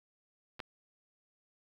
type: clicks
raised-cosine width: 0.3 ms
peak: -30 / -23 dBFS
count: 2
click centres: 0.594 / 0.602 s
effects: 9-bit